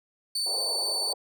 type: tone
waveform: 35% pulse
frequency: 4512 Hz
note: C#8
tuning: 30 cents sharp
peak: -25 dBFS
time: 0.35-1.13 s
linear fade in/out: 5 ms
type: band-pass noise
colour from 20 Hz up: pink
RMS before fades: -39 dBFS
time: 0.46-1.14 s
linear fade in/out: 5 ms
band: 410 to 940 Hz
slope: 48 dB/octave
effects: none